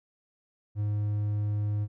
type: tone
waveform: triangle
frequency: 104.2 Hz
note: G#2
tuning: 6 cents sharp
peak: -24 dBFS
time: 0.75-1.88 s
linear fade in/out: 50 ms
effects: none